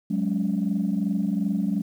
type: chord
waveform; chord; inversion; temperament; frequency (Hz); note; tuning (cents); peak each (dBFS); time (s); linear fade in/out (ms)
sine; F# suspended second; none; equal with one note detuned; 185 / 207.7 / 280.9; F#3 / G#3 / C#4; 0 / 0 / +23; -25 / -24 / -29; 0.1-1.82; 10
effects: tanh soft clip ceiling -15 dBFS + 9-bit